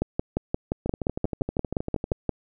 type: two click trains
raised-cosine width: 2 ms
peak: -15 / -10 dBFS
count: 17 / 14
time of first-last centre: 0.86-2.12 / 0.02-2.293 s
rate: 12.7 / 5.72 Hz
effects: none